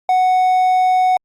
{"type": "tone", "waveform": "triangle", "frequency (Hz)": 740, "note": "F#5", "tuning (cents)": 0, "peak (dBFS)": -9, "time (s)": [0.09, 1.17], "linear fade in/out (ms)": 2, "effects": ["Opus 48 kbps"]}